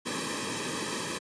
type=noise with comb filter; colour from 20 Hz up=pink; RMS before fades=-33 dBFS; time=0.05-1.19 s; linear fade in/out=20 ms; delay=1.4 ms; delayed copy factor=-0.9; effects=high-pass 150 Hz 12 dB/octave + resampled to 22050 Hz